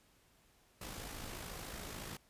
pink noise with amplitude modulation, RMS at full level -44 dBFS, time 0.81-2.17 s, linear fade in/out 5 ms, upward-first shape sine, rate 53.9 Hz, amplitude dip 45%, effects pink hiss -69 dBFS RMS until 2.29 s + resampled to 32000 Hz

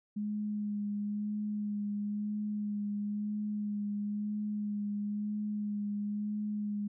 sine tone with vibrato, 207.7 Hz, G#3, in tune, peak -32 dBFS, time 0.16-6.88 s, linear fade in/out 10 ms, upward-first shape sine, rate 1 Hz, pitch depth 19 cents each way, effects none

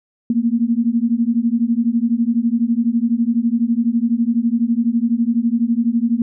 sine beating tone pair, 227.5 / 239.5 Hz, A#3 / A#3, -42 / +47 cents, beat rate 12 Hz, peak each -17 dBFS, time 0.3-6.22 s, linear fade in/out 2 ms, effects none

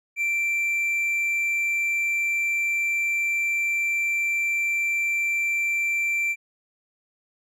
triangle tone, 2349 Hz, D7, in tune, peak -20 dBFS, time 0.16-6.36 s, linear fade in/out 50 ms, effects none

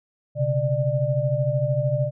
sine tone cluster, 126.1 / 139.3 / 595 Hz, B2 / C#3 / D5, +36 / +9 / +22 cents, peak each -24 dBFS, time 0.35-2.11 s, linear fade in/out 50 ms, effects none

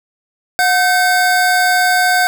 square tone pair together, 727 / 1540.5 Hz, F#5 / G6, -31 / -31 cents, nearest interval octave + minor second, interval 1300 cents, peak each -14 dBFS, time 0.59-2.27 s, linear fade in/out 0 ms, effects none

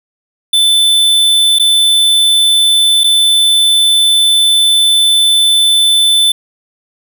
square tone with dropouts, 3520 Hz, A7, in tune, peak -7 dBFS, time 0.53-6.32 s, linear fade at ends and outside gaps 5 ms, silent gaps 1.587-1.596 / 3.036-3.041 s, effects none

